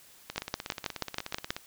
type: two click trains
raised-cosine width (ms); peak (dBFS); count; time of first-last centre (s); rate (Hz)
0.2; -18 / -12; 22 / 8; 0.3-1.565 / 0.38-1.505; 16.6 / 6.22
effects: white hiss -56 dBFS RMS until 1.66 s